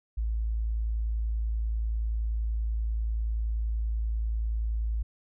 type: tone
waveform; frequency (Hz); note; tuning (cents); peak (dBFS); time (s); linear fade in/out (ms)
sine; 55.2; A1; +6; -26; 0.17-5.03; 10
effects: none